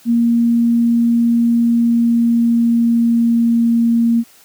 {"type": "tone with pitch glide", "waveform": "sine", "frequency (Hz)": [234.3, 232.4], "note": ["A#3", "A#3"], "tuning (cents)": [9, -5], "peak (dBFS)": -10, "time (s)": [0.05, 4.24], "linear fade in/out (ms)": 50, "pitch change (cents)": -14, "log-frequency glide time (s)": [1.59, 3.89], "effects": ["white hiss -47 dBFS RMS until 4.44 s", "high-pass 100 Hz 12 dB/octave"]}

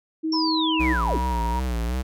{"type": "tone", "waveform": "sine", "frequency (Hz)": 317.8, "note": "D#4", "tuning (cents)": 37, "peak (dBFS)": -22, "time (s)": [0.23, 0.94], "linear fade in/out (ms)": 20}
{"type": "linear sweep", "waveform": "sine", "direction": "down", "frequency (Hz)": [5520, 207.7], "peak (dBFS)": -24, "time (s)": [0.32, 1.18], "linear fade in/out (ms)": 5}
{"type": "tone with pitch glide", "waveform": "sine", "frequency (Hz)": [987.8, 946.5], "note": ["B5", "A#5"], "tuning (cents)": [0, 26], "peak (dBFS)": -26, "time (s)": [0.33, 1.6], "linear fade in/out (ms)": 10, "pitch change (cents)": -74, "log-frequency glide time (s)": [0.98, 1.37]}
{"type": "tone with vibrato", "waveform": "square", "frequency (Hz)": 60.6, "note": "B1", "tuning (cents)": -32, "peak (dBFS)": -24, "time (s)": [0.79, 2.03], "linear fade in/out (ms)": 20, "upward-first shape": "sine", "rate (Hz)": 2.7, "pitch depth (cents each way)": 110}
{"effects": []}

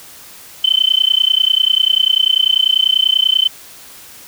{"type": "tone with amplitude modulation", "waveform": "sine", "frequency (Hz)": 3067, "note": "G7", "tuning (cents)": -38, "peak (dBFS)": -6, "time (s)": [0.64, 3.48], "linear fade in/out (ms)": 5, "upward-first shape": "sine", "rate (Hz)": 30.2, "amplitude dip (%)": 100, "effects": ["white hiss -38 dBFS RMS until 4.27 s"]}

